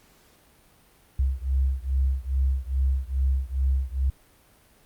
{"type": "beating tone pair", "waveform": "sine", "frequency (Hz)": [65.41, 67.81], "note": ["C2", "C#2"], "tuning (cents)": [0, -38], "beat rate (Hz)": 2.4, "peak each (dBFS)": [-24, -25], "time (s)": [1.19, 4.1], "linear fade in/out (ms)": 5, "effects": ["pink hiss -58 dBFS RMS until 4.85 s", "Opus 48 kbps"]}